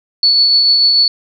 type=tone with tremolo; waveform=sine; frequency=4435 Hz; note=C#8; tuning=in tune; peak=-6 dBFS; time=0.23-1.08 s; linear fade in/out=2 ms; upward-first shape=triangle; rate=6.8 Hz; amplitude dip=30%; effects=none